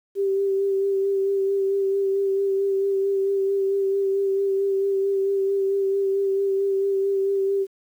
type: tone with vibrato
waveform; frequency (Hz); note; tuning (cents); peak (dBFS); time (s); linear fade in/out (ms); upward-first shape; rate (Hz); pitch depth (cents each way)
sine; 392; G4; 0; -19; 0.15-7.67; 50; sine; 4.5; 21
effects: 9-bit